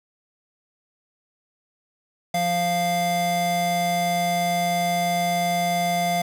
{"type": "tone pair together", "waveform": "square", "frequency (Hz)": [174.61, 696.5], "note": ["F3", "F5"], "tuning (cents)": [0, -5], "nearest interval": "2 octaves", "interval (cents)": 2395, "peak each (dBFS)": [-28, -22], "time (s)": [2.34, 6.22], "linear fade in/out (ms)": 5, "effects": []}